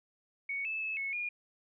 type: tone with pitch steps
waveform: sine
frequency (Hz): 2227 / 2620 / 2602 / 2196 / 2429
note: C#7 / E7 / E7 / C#7 / D#7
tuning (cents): +7 / -11 / -23 / -17 / -42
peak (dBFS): -33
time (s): 0.49-1.29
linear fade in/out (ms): 5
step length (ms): 160
effects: none